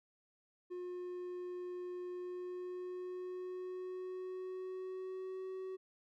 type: tone with pitch glide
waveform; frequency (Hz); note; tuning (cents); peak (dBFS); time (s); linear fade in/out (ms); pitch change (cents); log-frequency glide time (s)
triangle; 358.9 to 376.5; F4 to F#4; +47 to +30; -39; 0.7-5.77; 20; +83; 2.12-5.47
effects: none